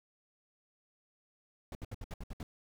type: noise bursts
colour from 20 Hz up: brown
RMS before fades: -41 dBFS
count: 8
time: 1.72-2.43 s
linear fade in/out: 2 ms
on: 31 ms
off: 66 ms
effects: none